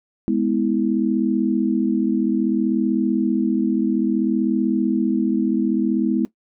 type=tone cluster; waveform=sine; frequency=208.6 / 249.2 / 324.6 Hz; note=G#3 / B3 / E4; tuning=+8 / +16 / -27 cents; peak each=-21 dBFS; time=0.28-6.25 s; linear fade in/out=0 ms; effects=noise-tail reverb RT60 0.1 s tail -17 dB re dry